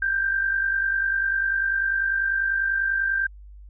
sine tone with amplitude modulation, 1577 Hz, G6, 10 cents sharp, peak -18 dBFS, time 0.02-3.27 s, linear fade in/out 5 ms, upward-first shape sine, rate 50.1 Hz, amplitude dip 55%, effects added 50 Hz sine -41 dBFS peak until 3.69 s

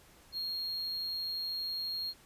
triangle tone, 4257 Hz, C8, 29 cents sharp, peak -33 dBFS, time 0.32-2.14 s, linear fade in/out 50 ms, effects pink hiss -60 dBFS RMS until 2.25 s + resampled to 32000 Hz

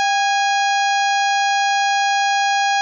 harmonic tone with a mistuned harmonic, 825 Hz, G#5, 12 cents flat, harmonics 1 / 2 / 3 / 4 / 5 / 6 / 7 / 8, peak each -16 / -22 / -26 / -28 / -30 / -32 / -33 / -34 dBFS, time 0-2.81 s, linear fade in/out 0 ms, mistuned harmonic 1, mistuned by -64 cents, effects none

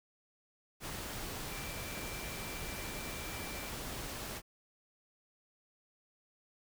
sine tone in noise, 2349 Hz, D7, in tune, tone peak -49 dBFS, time 1.48-3.72 s, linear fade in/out 50 ms, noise pink, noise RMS -42 dBFS, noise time 0.8-4.42 s, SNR -10 dB, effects none

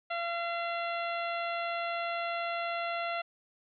harmonic tone, 683 Hz, F5, 39 cents flat, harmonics 1 / 2 / 3 / 4 / 5 / 6, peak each -34 / -37 / -40 / -41 / -46 / -50 dBFS, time 0.1-3.22 s, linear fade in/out 10 ms, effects none

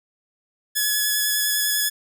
5% pulse tone with vibrato, 1700 Hz, G#6, 40 cents sharp, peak -9 dBFS, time 0.75-1.9 s, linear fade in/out 20 ms, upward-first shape square, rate 10 Hz, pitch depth 11 cents each way, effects none

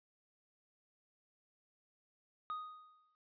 triangle tone with exponential decay, 1244.5 Hz, D#6, in tune, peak -35 dBFS, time 2.5-3.15 s, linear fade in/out 0 ms, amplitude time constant 140 ms, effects noise-tail reverb RT60 0.2 s tail -22 dB re dry + resampled to 11025 Hz

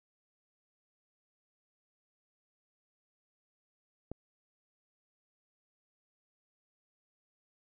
click, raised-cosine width 2 ms, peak -26 dBFS, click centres 4.116 s, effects none

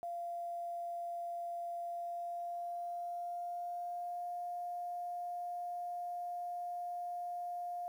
sine tone with pitch glide, 691 to 705.1 Hz, F5 to F5, -19 to +16 cents, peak -38 dBFS, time 0.03-7.88 s, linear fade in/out 0 ms, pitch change +35 cents, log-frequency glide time 1.78-4.3 s, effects 11-bit

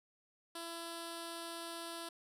5% pulse tone with notch filter, 335.5 Hz, E4, 31 cents sharp, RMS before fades -45 dBFS, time 0.55-2.09 s, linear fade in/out 5 ms, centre 2200 Hz, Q 1.1, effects resampled to 32000 Hz

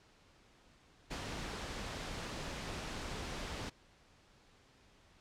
pink noise with ADSR envelope, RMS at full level -40 dBFS, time 1.1-3.7 s, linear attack 16 ms, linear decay 69 ms, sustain -2 dB, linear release 12 ms, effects pink hiss -65 dBFS RMS until 5.2 s + low-pass 6000 Hz 12 dB/octave

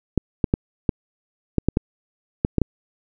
clicks, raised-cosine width 3 ms, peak -4 dBFS, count 10, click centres 0.177 / 0.442 / 0.539 / 0.892 / 1.583 / 1.686 / 1.771 / 2.449 / 2.583 / 2.617 s, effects none

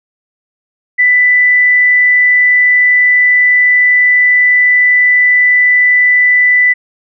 sine tone, 1987 Hz, B6, 10 cents sharp, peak -5 dBFS, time 0.98-6.74 s, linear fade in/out 20 ms, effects none

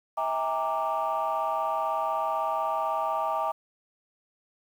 sine tone cluster, 645 / 807 / 923 / 1175 Hz, E5 / G#5 / A#5 / D6, -38 / -50 / -17 / +1 cents, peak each -30 dBFS, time 0.17-3.52 s, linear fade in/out 10 ms, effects tanh soft clip ceiling -19 dBFS + 9-bit

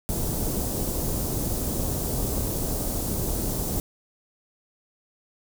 pink band-stop noise, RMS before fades -27 dBFS, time 0.09-3.8 s, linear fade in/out 0 ms, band 540 to 8100 Hz, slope 12 dB/octave, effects none

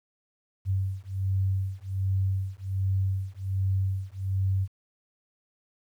sine beating tone pair, 95.3 / 96.6 Hz, G2 / G2, -48 / -25 cents, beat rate 1.3 Hz, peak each -28 dBFS, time 0.65-4.68 s, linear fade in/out 50 ms, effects 10-bit

